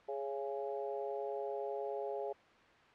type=harmonic tone with a mistuned harmonic; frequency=138.59 Hz; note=C#3; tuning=in tune; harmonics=3 / 4 / 5 / 6; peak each=-40 / -42 / -44 / -46 dBFS; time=0.08-2.33 s; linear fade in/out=10 ms; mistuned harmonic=5; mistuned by=-25 cents; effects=white hiss -61 dBFS RMS until 2.94 s + low-pass 2000 Hz 12 dB/octave